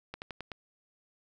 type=slowing click train; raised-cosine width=0.3 ms; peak=-23 dBFS; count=5; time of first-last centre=0.14-0.518 s; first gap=79 ms; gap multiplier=1.12; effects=none